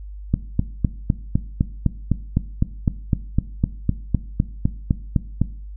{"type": "click train", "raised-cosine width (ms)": 5, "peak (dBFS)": -4, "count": 21, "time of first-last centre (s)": [0.34, 5.416], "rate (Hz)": 3.94, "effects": ["noise-tail reverb RT60 0.5 s tail -17 dB re dry", "added 50 Hz sine -32 dBFS peak until 5.76 s"]}